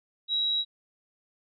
sine tone, 3863 Hz, B7, 39 cents flat, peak -24 dBFS, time 0.28-0.65 s, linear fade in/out 50 ms, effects none

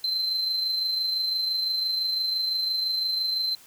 sine tone with amplitude modulation, 4094 Hz, C8, 38 cents flat, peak -20 dBFS, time 0.04-3.55 s, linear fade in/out 2 ms, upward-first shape sine, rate 25.9 Hz, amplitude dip 45%, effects tanh soft clip ceiling -21 dBFS + white hiss -52 dBFS RMS until 3.66 s

